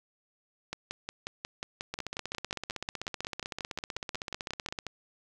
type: two click trains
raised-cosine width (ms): 0.2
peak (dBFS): -18 / -18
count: 24 / 46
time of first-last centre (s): 0.73-4.867 / 1.94-4.788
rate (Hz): 5.56 / 15.8
effects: none